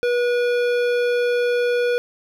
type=tone with hard clipping; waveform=sine; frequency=485.2 Hz; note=B4; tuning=31 cents flat; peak=-19 dBFS; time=0.03-1.98 s; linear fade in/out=0 ms; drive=14 dB; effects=none